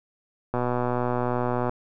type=click train; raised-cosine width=1 ms; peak=-12 dBFS; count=143; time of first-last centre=0.54-1.694 s; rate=123 Hz; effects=none